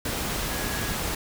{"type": "tone in noise", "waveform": "sine", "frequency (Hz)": 1661.2, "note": "G#6", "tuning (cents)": 0, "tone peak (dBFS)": -37, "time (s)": [0.5, 0.95], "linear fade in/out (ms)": 5, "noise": "pink", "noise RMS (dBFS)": -29, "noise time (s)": [0.05, 1.15], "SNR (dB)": -11, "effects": []}